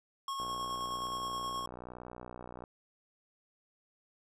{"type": "tone with tremolo", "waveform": "square", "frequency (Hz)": 1091, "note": "C#6", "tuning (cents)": -28, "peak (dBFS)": -35, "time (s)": [0.28, 1.66], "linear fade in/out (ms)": 2, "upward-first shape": "square", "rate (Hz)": 9.5, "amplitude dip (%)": 25}
{"type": "click train", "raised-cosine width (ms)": 1, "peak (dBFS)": -31, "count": 138, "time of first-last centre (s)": [0.4, 2.639], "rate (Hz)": 61.2}
{"effects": ["low-pass 10000 Hz 12 dB/octave"]}